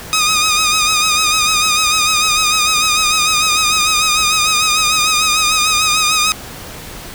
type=tone with vibrato; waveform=10% pulse; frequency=1244 Hz; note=D#6; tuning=1 cent flat; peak=-3 dBFS; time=0.13-6.32 s; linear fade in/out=0 ms; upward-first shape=sine; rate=6.7 Hz; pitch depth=49 cents each way; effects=pink hiss -31 dBFS RMS until 7.14 s